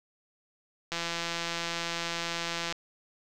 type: click train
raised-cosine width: 0.2 ms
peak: -15 dBFS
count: 306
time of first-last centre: 0.92-2.725 s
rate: 169 Hz
effects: none